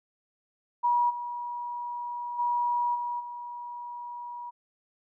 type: tone with level steps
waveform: sine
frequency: 963 Hz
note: B5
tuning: 44 cents flat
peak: -21 / -32 / -24 / -29 / -36 dBFS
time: 0.83-4.51 s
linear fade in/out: 20 ms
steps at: 1.09 / 2.38 / 2.94 / 3.19 s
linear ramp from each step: 20 ms
effects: none